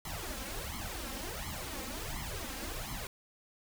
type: noise with flanger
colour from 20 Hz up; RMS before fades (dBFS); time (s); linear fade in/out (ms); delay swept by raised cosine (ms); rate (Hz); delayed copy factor
pink; -40; 0.05-3.07; 2; 0.94 to 3.84; 1.4; +1
effects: none